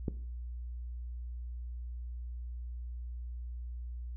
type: click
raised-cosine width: 3 ms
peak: -19 dBFS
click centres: 0.082 s
effects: noise-tail reverb RT60 0.5 s tail -17 dB re dry + added 60 Hz sine -38 dBFS peak until 4.16 s